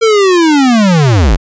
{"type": "linear sweep", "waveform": "square", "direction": "down", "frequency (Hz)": [460, 37.75], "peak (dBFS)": -6, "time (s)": [0.01, 1.37], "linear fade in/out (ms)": 20, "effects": ["resampled to 16000 Hz"]}